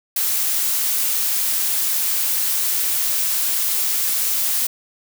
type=noise; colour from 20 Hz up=blue; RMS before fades=-20 dBFS; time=0.16-4.67 s; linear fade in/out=5 ms; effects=none